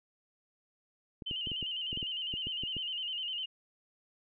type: clicks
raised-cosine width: 3 ms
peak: -29 dBFS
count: 12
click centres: 1.222 / 1.312 / 1.472 / 1.517 / 1.627 / 1.929 / 1.974 / 2.028 / 2.339 / 2.47 / 2.636 / 2.767 s
type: tone with vibrato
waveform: sine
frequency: 2960 Hz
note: F#7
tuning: in tune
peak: -34 dBFS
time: 1.26-3.46 s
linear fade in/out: 10 ms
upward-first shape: square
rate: 9.9 Hz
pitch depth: 62 cents each way
effects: none